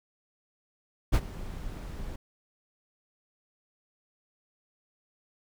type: noise with ADSR envelope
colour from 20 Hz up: brown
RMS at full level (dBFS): -19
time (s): 1.12-2.16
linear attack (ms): 26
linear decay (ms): 54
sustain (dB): -19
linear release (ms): 6
effects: none